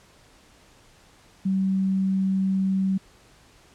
sine tone, 191.4 Hz, G3, 41 cents flat, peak -20 dBFS, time 1.45-2.98 s, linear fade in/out 10 ms, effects pink hiss -55 dBFS RMS until 3.74 s + low-pass 9000 Hz 12 dB/octave

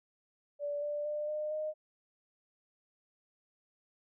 sine tone with pitch steps, 580 / 588.8 / 597.7 / 606.7 / 615.9 Hz, D5 / D5 / D5 / D#5 / D#5, -22 / +4 / +30 / -44 / -18 cents, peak -33 dBFS, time 0.59-1.74 s, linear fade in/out 50 ms, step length 230 ms, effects none

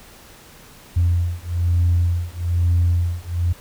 sine beating tone pair, 86.1 / 87.2 Hz, F2 / F2, -24 / -2 cents, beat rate 1.1 Hz, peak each -18 dBFS, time 0.96-3.53 s, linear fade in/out 10 ms, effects tanh soft clip ceiling -10 dBFS + pink hiss -45 dBFS RMS until 3.6 s

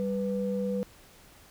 sine tone pair together, 196 / 493.9 Hz, G3 / B4, 0 / 0 cents, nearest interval octave + major third, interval 1600 cents, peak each -29 / -30 dBFS, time 0-0.83 s, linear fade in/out 0 ms, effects tanh soft clip ceiling -19 dBFS + pink hiss -55 dBFS RMS until 1.5 s

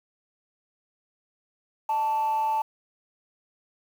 sine tone with frequency modulation, 881 Hz, A5, 2 cents sharp, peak -21 dBFS, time 1.89-2.62 s, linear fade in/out 5 ms, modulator 262 Hz, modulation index 0.22, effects tanh soft clip ceiling -19 dBFS + 8-bit

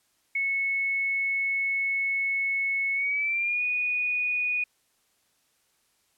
sine tone with pitch glide, 2200 to 2469 Hz, C#7 to D#7, -14 to -14 cents, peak -24 dBFS, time 0.35-4.64 s, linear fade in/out 5 ms, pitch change +200 cents, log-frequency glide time 2.94-3.63 s, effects white hiss -69 dBFS RMS until 6.17 s + low-pass 12000 Hz 12 dB/octave

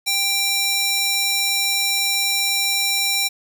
square tone with high-pass filter, 789 Hz, G5, 11 cents sharp, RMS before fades -20 dBFS, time 0.06-3.29 s, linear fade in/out 20 ms, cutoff 3200 Hz, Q 0.85, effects none

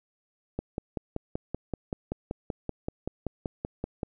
click train, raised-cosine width 2 ms, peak -17 dBFS, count 19, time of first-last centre 0.59-4.032 s, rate 5.23 Hz, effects none

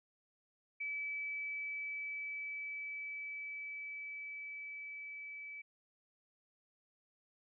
sine tone with level ramp, 2300 Hz, D7, 37 cents flat, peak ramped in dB -37 to -45 dBFS, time 0.8-5.62 s, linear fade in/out 10 ms, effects none

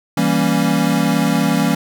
square chord, E diminished seventh, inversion none, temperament equal, 164.81 / 196 / 233.1 / 277.2 Hz, E3 / G3 / Bb3 / Db4, 0 / 0 / 0 / 0 cents, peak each -20 dBFS, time 0.17-1.75 s, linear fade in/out 5 ms, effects none

